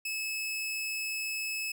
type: tone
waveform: sawtooth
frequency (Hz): 2594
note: E7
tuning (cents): -28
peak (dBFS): -29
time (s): 0.05-1.72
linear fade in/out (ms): 5
effects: none